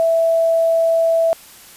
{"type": "tone", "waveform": "sine", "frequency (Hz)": 659.3, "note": "E5", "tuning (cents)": 0, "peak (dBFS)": -12, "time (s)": [0, 1.33], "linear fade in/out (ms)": 0, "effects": ["white hiss -42 dBFS RMS until 1.76 s", "resampled to 32000 Hz"]}